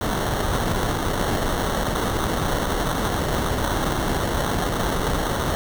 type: noise with sample-and-hold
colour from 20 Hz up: pink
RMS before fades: -23 dBFS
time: 0.01-5.55 s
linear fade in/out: 0 ms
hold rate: 2450 Hz
effects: none